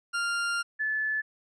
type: tone pair in turn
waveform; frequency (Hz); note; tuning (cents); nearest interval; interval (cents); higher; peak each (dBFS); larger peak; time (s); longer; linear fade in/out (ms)
40% pulse / sine; 1396.9 / 1733.8; F6 / A6; 0 / -26; major third; 374; second; -26; neither; 0.13-0.63 / 0.79-1.22; first; 20
effects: resampled to 22050 Hz